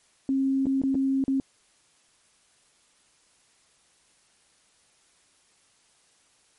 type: tone with dropouts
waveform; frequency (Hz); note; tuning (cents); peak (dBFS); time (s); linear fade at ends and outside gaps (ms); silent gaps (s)
sine; 269; C4; +48; -21; 0.29-1.4; 1; 0.657-0.667 / 0.817-0.836 / 0.945-0.952 / 1.24-1.28
effects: white hiss -63 dBFS RMS until 6.58 s + MP3 48 kbps